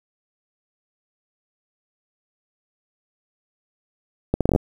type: accelerating click train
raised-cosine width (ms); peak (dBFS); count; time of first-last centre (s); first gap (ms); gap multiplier
2; -5; 8; 4.34-4.561; 67; 0.73
effects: 7-bit